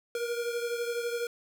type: beating tone pair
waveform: square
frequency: 471.6 / 483.6 Hz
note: A#4 / B4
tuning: +20 / -36 cents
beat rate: 12 Hz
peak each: -32 / -38 dBFS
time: 0.15-1.27 s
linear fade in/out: 2 ms
effects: none